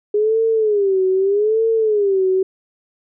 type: tone with vibrato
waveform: sine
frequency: 411.2 Hz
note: G#4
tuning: 17 cents flat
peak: -13 dBFS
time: 0.14-2.43 s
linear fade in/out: 5 ms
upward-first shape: sine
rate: 0.81 Hz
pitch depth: 160 cents each way
effects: none